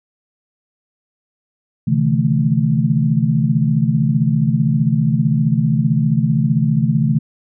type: tone cluster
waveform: sine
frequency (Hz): 130.1 / 148.4 / 163.7 / 219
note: C3 / D3 / E3 / A3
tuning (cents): -9 / +18 / -12 / -8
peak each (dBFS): -18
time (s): 1.87-7.19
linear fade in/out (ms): 10
effects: none

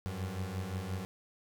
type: beating tone pair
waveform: 30% pulse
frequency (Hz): 90.4 / 96.1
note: F#2 / G2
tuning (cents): -40 / -34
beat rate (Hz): 5.7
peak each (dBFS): -37 / -35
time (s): 0.06-1.05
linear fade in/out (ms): 0
effects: none

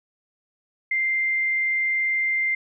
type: tone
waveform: sine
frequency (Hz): 2093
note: C7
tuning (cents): 0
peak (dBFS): -20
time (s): 0.91-2.55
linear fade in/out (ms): 5
effects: none

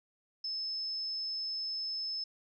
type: tone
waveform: sine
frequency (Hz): 5230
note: E8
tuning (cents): -15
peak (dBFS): -34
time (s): 0.44-2.24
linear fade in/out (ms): 5
effects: none

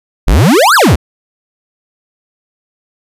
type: exponential two-way sweep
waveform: square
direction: up then down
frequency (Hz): 35.69 to 1732 to 58.3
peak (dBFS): -5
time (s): 0.27-0.96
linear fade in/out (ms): 10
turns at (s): 0.75
effects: resampled to 32000 Hz

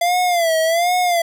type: tone with vibrato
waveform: square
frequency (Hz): 682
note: F5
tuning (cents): -41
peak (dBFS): -15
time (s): 0.01-1.22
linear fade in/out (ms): 5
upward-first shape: sine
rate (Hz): 1.3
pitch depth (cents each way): 110
effects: none

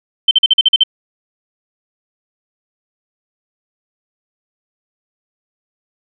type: tone bursts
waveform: sine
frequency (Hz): 3095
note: G7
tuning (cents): -23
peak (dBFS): -5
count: 8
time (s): 0.28-0.836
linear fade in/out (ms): 5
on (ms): 31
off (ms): 44
effects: none

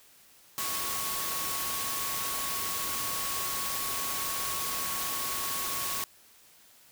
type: tone in noise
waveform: sine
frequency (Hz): 1108.7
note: C#6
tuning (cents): 0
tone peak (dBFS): -38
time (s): 0.58-6.04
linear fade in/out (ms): 0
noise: white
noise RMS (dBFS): -33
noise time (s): 0.58-6.04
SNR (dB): -8
effects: white hiss -58 dBFS RMS until 6.91 s

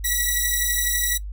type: beating tone pair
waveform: 5% pulse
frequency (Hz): 1937 / 1949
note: B6 / B6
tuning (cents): -34 / -23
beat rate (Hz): 12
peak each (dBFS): -13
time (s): 0.04-1.18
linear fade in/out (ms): 10
effects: noise-tail reverb RT60 0.1 s tail -18 dB re dry + added 50 Hz sine -29 dBFS peak until 1.32 s

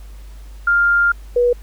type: tone pair in turn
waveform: sine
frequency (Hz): 1400 / 485.6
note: F6 / B4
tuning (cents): +4 / -29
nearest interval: octave + tritone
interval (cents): 1833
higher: first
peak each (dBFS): -11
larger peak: neither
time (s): 0.67-1.12 / 1.36-1.53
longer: first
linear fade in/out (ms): 5
effects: added 50 Hz sine -33 dBFS peak until 1.62 s + pink hiss -50 dBFS RMS until 1.62 s

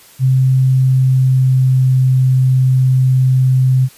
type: tone with pitch glide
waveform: sine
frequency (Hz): 130.81 to 129.76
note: C3 to C3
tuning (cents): 0 to -14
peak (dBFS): -8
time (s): 0.19-3.89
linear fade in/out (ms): 50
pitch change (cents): -14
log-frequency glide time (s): 0.7-1.96
effects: white hiss -43 dBFS RMS until 3.97 s + resampled to 32000 Hz

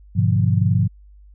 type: chord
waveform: sine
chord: G# diminished seventh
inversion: none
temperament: equal with one note detuned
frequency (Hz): 102.4 / 123.47 / 146.83 / 174.61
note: G#2 / B2 / D3 / F3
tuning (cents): -24 / 0 / 0 / 0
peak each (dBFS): -17 / -20 / -23 / -21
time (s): 0.15-0.88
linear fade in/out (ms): 20
effects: added 50 Hz sine -43 dBFS peak until 1.34 s

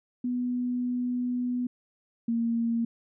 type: tone pair in turn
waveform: sine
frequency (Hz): 246.9 / 231.6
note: B3 / A#3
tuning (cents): 0 / -11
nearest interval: minor second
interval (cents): 111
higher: first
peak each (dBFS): -26 / -24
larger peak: second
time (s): 0.24-1.67 / 2.28-2.85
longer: first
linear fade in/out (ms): 5
effects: none

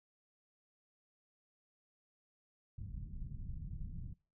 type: low-pass noise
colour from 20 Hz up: pink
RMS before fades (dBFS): -44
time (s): 2.78-4.14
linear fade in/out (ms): 10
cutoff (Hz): 160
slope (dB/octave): 24
effects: noise-tail reverb RT60 0.4 s tail -26 dB re dry

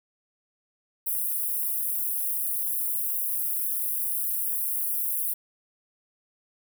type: high-pass noise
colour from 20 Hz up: white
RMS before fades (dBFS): -28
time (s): 1.06-5.34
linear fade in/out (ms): 10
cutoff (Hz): 10000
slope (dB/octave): 48
effects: none

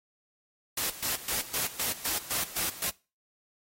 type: noise with tremolo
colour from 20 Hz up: white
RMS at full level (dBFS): -30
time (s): 0.77-2.9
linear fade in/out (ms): 5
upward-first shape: square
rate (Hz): 3.9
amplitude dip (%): 80
effects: noise-tail reverb RT60 0.3 s tail -22 dB re dry + AAC 48 kbps

